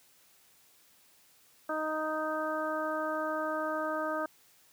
harmonic tone, 311.1 Hz, D#4, in tune, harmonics 1 / 2 / 3 / 4 / 5, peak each -38 / -34 / -40 / -36 / -39 dBFS, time 1.69-4.26 s, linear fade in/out 5 ms, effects white hiss -63 dBFS RMS until 4.72 s + high-pass 60 Hz 12 dB/octave

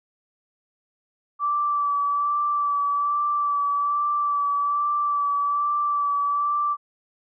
sine tone with vibrato, 1160 Hz, D6, 22 cents flat, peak -20 dBFS, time 1.39-6.77 s, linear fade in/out 50 ms, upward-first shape sine, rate 1.2 Hz, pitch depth 20 cents each way, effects none

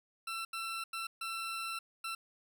20% pulse tone bursts at uneven times, 1343 Hz, E6, 32 cents sharp, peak -32 dBFS, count 5, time 0.27-0.45 / 0.53-0.84 / 0.93-1.07 / 1.21-1.79 / 2.04-2.15 s, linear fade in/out 5 ms, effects none

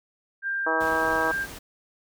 sine tone, 1590 Hz, G6, 24 cents sharp, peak -25 dBFS, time 0.42-1.47 s, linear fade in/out 50 ms
harmonic tone, 160.9 Hz, E3, 42 cents flat, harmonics 2 / 3 / 4 / 5 / 6 / 7 / 8, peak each -33 / -30 / -30 / -32 / -29 / -32 / -33 dBFS, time 0.66-1.32 s, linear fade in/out 10 ms
pink noise, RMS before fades -40 dBFS, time 0.8-1.59 s, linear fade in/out 10 ms
effects none

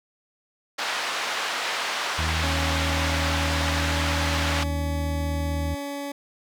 pink band-pass noise, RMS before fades -28 dBFS, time 0.78-4.64 s, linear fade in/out 10 ms, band 850 to 4500 Hz, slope 12 dB/octave
harmonic tone, 79.7 Hz, D#2, 42 cents sharp, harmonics 1 / 2 / 3 / 4, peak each -25 / -34 / -41 / -43 dBFS, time 2.18-5.75 s, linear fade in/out 10 ms
20% pulse tone with pitch glide, 277.2 to 283.2 Hz, C#4 to C#4, 0 to +37 cents, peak -25 dBFS, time 2.43-6.12 s, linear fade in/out 5 ms, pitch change +37 cents, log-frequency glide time 2.75-3.98 s
effects none

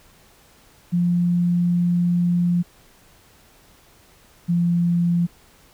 sine tone pair in turn, 174.8 / 172.49 Hz, F3 / F3, +2 / -21 cents, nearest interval unison, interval 23 cents, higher first, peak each -16 dBFS, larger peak neither, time 0.92-2.63 / 4.48-5.27 s, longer first, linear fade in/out 20 ms, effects pink hiss -53 dBFS RMS until 5.73 s

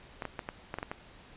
clicks, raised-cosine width 0.5 ms, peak -20 dBFS, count 8, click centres 0.222 / 0.253 / 0.392 / 0.489 / 0.741 / 0.786 / 0.829 / 0.915 s, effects pink hiss -54 dBFS RMS until 1.36 s + resampled to 8000 Hz

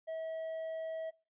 triangle tone, 645 Hz, E5, 38 cents flat, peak -35 dBFS, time 0.07-1.11 s, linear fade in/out 20 ms, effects noise-tail reverb RT60 0.3 s tail -21 dB re dry + resampled to 8000 Hz

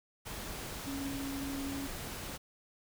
sine tone in noise, 275.7 Hz, C#4, 9 cents flat, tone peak -37 dBFS, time 0.86-1.88 s, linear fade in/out 20 ms, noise pink, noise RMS -42 dBFS, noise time 0.25-2.38 s, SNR +2 dB, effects none

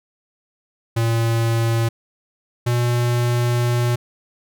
square tone pair in turn, 114.9 / 120.75 Hz, A#2 / B2, -25 / -39 cents, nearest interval minor second, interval 86 cents, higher second, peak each -17 dBFS, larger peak neither, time 0.96-1.89 / 2.66-3.96 s, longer second, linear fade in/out 10 ms, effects none

